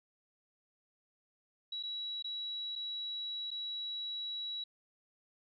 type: tone with dropouts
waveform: sine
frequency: 3900 Hz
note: B7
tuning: 23 cents flat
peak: -37 dBFS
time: 1.72-4.64 s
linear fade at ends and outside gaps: 5 ms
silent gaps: 1.828-1.834 / 2.225-2.243 / 2.755-2.759 / 3.506-3.513 s
effects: none